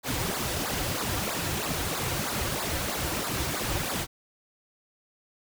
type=noise with flanger; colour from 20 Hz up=pink; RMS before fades=-30 dBFS; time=0.03-4.07 s; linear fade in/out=50 ms; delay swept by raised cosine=0.33 to 4.83 ms; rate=3.1 Hz; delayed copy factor=-0.95; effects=none